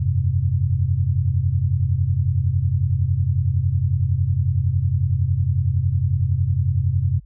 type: chord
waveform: sine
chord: F suspended second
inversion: none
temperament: just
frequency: 87.31 / 98.22 / 130.96 Hz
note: F2 / G2 / C3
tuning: 0 / +4 / +2 cents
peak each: -21 dBFS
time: 0-7.2 s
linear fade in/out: 10 ms
effects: added 50 Hz sine -43 dBFS peak until 7.25 s